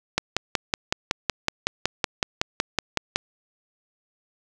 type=click train; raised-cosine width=0.2 ms; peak=-3 dBFS; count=17; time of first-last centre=0.18-3.16 s; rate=5.37 Hz; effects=none